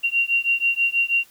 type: beating tone pair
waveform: sine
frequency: 2757 / 2763.2 Hz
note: F7 / F7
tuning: -23 / -19 cents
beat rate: 6.2 Hz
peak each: -21 dBFS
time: 0.03-1.25 s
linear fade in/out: 20 ms
effects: white hiss -53 dBFS RMS until 1.3 s